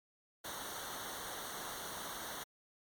pink noise with comb filter, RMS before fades -44 dBFS, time 0.44-2.44 s, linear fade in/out 10 ms, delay 0.4 ms, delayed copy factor -0.85, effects MP3 96 kbps

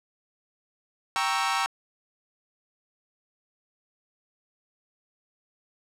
sawtooth chord, G diminished seventh, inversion none, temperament equal, 784 / 932.3 / 1108.7 / 1318.5 Hz, G5 / Bb5 / Db6 / Fb6, 0 / 0 / 0 / 0 cents, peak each -26 dBFS, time 1.16-1.66 s, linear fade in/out 0 ms, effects low-pass 8000 Hz 12 dB/octave + 9-bit

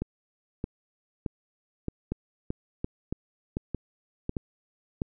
two click trains, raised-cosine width 3 ms, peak -17 / -16 dBFS, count 8 / 5, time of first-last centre 0.02-4.368 / 2.12-5.019 s, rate 1.61 / 1.38 Hz, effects none

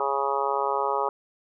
harmonic tone, 138.59 Hz, C#3, in tune, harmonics 3 / 4 / 5 / 6 / 7 / 8 / 9, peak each -30 / -31 / -35 / -29 / -29 / -32 / -31 dBFS, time 0-1.09 s, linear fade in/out 2 ms, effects none

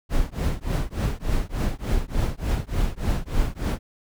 brown noise with tremolo, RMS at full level -20 dBFS, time 0.09-3.79 s, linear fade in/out 50 ms, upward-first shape triangle, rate 3.4 Hz, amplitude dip 100%, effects none

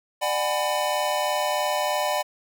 square chord, G# half-diminished seventh, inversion second, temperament just, 598 / 747.5 / 830.6 / 996.7 Hz, D5 / F#5 / G#5 / B5, +31 / +17 / 0 / +16 cents, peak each -27 / -29 / -31 / -30 dBFS, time 0.21-2.23 s, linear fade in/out 20 ms, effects none

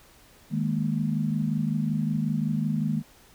sine chord, D# suspended fourth, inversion none, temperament equal, 155.56 / 207.7 / 233.1 Hz, D#3 / G#3 / A#3, 0 / 0 / 0 cents, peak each -27 / -28 / -29 dBFS, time 0.5-3.03 s, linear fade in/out 50 ms, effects pink hiss -55 dBFS RMS until 3.34 s

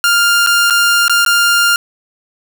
sawtooth tone with dropouts, 1401 Hz, F6, 5 cents sharp, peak -5 dBFS, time 0.04-1.76 s, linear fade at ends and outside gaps 1 ms, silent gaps 0.464-0.471 / 0.7-0.706 / 1.081-1.096 / 1.25-1.262 s, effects none

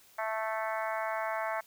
harmonic tone, 220 Hz, A3, in tune, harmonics 3 / 4 / 5 / 6 / 7 / 8 / 9 / 10, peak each -35 / -37 / -39 / -41 / -42 / -43 / -44 / -45 dBFS, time 0.18-1.61 s, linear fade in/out 10 ms, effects white hiss -60 dBFS RMS until 1.66 s

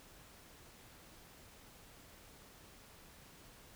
silence, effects pink hiss -59 dBFS RMS until 3.75 s

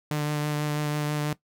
sawtooth tone with vibrato, 149.2 Hz, D3, 28 cents sharp, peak -21 dBFS, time 0.11-1.33 s, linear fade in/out 2 ms, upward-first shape triangle, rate 6.1 Hz, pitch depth 17 cents each way, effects noise-tail reverb RT60 0.1 s tail -17 dB re dry

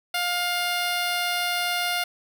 10% pulse tone, 707 Hz, F5, 21 cents sharp, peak -15 dBFS, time 0.14-2.04 s, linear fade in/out 5 ms, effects none

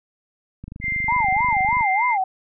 click train, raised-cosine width 5 ms, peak -22 dBFS, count 30, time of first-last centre 0.64-1.809 s, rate 24.8 Hz
sine tone, 2093 Hz, C7, in tune, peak -21 dBFS, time 0.81-2.18 s, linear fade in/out 50 ms
sine tone with vibrato, 867 Hz, A5, 26 cents flat, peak -18 dBFS, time 1.08-2.24 s, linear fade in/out 5 ms, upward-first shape sine, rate 3.3 Hz, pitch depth 250 cents each way
effects none

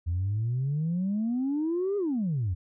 sine exponential two-way sweep, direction up then down, 82.41 to 415.7 to 82.41 Hz, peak -24 dBFS, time 0.06-2.55 s, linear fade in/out 20 ms, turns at 1.97 s, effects tanh soft clip ceiling -22 dBFS

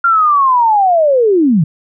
sine linear sweep, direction down, 1396.9 to 141.2 Hz, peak -7 dBFS, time 0.04-1.64 s, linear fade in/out 5 ms, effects none

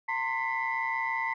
sine tone cluster, 909 / 1044 / 1990 / 2116 Hz, A#5 / C6 / B6 / C7, -44 / -4 / +13 / +19 cents, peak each -31 / -36 / -31 / -37 dBFS, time 0.08-1.34 s, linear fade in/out 10 ms, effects tanh soft clip ceiling -19 dBFS

